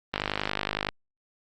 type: click train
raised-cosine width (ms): 0.3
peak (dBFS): -10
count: 39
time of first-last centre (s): 0.14-0.888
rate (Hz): 50.8
effects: Opus 32 kbps